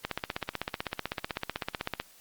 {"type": "click train", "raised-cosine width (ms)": 0.3, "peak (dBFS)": -14, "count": 32, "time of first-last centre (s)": [0.05, 2], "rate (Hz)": 15.9, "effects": ["white hiss -57 dBFS RMS until 2.2 s", "Opus 48 kbps"]}